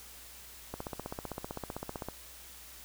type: click train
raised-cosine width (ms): 1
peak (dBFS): -23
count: 22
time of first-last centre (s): 0.74-2.086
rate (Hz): 15.6
effects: added 60 Hz sine -58 dBFS peak until 2.84 s + white hiss -51 dBFS RMS until 2.84 s